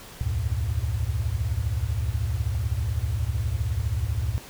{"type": "tone cluster", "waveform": "sine", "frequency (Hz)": [67.3, 79.6, 98.7, 114.6], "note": ["C2", "D#2", "G2", "A#2"], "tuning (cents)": [49, 40, 12, -29], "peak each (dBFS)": -29, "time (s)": [0.21, 4.38], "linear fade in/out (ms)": 0, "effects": ["pink hiss -44 dBFS RMS until 4.49 s"]}